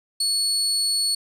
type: tone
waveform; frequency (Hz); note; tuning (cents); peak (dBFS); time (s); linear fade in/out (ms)
30% pulse; 4400; C#8; -14; -17; 0.2-1.15; 5
effects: resampled to 32000 Hz